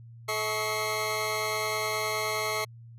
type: tone cluster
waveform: 25% pulse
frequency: 431.2 / 642 / 1110 / 2111 Hz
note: A4 / E5 / C#6 / C7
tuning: -35 / -46 / +2 / +15 cents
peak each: -30 dBFS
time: 0.28-2.65 s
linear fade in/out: 10 ms
effects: added 116 Hz sine -45 dBFS peak until 2.98 s + resampled to 32000 Hz